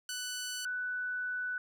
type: tone pair in turn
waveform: 10% pulse / sine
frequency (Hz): 1490 / 1490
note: F#6 / F#6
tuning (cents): +12 / +12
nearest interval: unison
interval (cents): 0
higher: neither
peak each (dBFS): -28 / -33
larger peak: first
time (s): 0.09-0.65 / 0.65-1.58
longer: second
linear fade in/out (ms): 2
effects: none